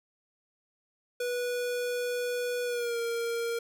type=tone with pitch glide; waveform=square; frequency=489.3 to 465.9 Hz; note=B4 to A#4; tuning=-16 to -1 cents; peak=-30 dBFS; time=1.2-3.59 s; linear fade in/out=5 ms; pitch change=-85 cents; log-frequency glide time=2.64-2.99 s; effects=none